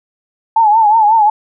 sine tone with vibrato, 869 Hz, A5, 22 cents flat, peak -6 dBFS, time 0.56-1.3 s, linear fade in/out 5 ms, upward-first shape triangle, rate 5.5 Hz, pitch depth 110 cents each way, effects none

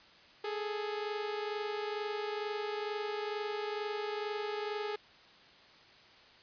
sawtooth tone pair together, 415.3 / 437.5 Hz, G#4 / A4, 0 / -10 cents, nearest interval minor second, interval 90 cents, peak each -32 / -37 dBFS, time 0.44-4.96 s, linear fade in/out 5 ms, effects white hiss -58 dBFS RMS until 6.42 s + resampled to 11025 Hz

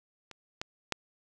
clicks, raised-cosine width 0.2 ms, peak -28 / -17 / -12 dBFS, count 3, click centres 0.313 / 0.615 / 0.923 s, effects none

